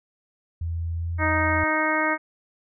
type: tone with pitch glide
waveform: sine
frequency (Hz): 83.5 to 85.75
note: E2 to F2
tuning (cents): +23 to -31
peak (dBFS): -25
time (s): 0.61-1.64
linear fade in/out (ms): 5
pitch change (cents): +46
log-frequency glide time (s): 0.95-1.22
type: harmonic tone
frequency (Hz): 311.1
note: D#4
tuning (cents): 0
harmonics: 1 / 2 / 3 / 4 / 5 / 6 / 7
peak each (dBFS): -28 / -28 / -28 / -28 / -28 / -28 / -28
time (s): 1.18-2.18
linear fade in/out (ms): 50
effects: none